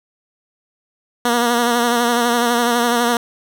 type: tone with vibrato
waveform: 10% pulse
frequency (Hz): 238.3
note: A#3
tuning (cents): +38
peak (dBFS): -6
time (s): 1.25-3.17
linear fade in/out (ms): 2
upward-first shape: sine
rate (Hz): 12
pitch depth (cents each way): 38
effects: none